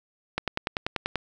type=click train; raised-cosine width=0.3 ms; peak=-10 dBFS; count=9; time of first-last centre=0.38-1.157 s; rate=10.3 Hz; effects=none